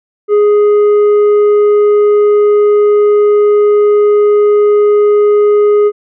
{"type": "tone with tanh clipping", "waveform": "sine", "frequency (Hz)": 415.3, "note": "G#4", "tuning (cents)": 0, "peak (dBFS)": -6, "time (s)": [0.28, 5.92], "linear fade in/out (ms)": 50, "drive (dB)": 5, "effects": []}